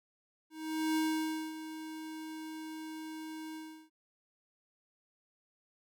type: tone with ADSR envelope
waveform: square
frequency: 315.2 Hz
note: D#4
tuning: 23 cents sharp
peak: -29 dBFS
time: 0.5-3.9 s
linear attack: 460 ms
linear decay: 570 ms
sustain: -13 dB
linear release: 360 ms
effects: none